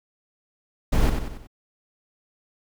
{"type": "noise with echo", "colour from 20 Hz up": "brown", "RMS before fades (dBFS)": -19, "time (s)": [0.92, 1.1], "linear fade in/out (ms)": 10, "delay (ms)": 93, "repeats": 4, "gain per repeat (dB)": -6, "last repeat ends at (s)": 1.472, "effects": []}